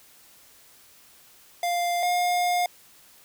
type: tone pair in turn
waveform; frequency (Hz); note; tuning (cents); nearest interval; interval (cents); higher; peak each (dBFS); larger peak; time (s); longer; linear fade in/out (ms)
square; 699 / 711.2; F5 / F5; +1 / +31; unison; 30; second; -24 / -22; second; 1.63-2.03 / 2.03-2.66; second; 2
effects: white hiss -54 dBFS RMS until 3.24 s